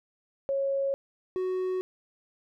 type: tone pair in turn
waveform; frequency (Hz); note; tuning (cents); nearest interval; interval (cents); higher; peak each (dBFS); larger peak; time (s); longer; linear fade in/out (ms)
sine / triangle; 549 / 370.6; C#5 / F#4; -17 / +3; perfect fifth; 680; first; -25; neither; 0.49-0.94 / 1.36-1.81; neither; 0
effects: none